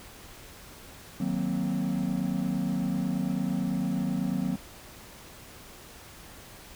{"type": "chord", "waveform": "triangle", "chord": "C half-diminished seventh", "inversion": "first", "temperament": "equal", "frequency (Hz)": [155.56, 185, 233.1, 261.6], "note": ["Eb3", "Gb3", "Bb3", "C4"], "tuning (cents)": [0, 0, 0, 0], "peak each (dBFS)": [-33, -27, -30, -30], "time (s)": [1.2, 4.56], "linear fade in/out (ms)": 5, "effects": ["tanh soft clip ceiling -16 dBFS", "pink hiss -48 dBFS RMS until 6.75 s"]}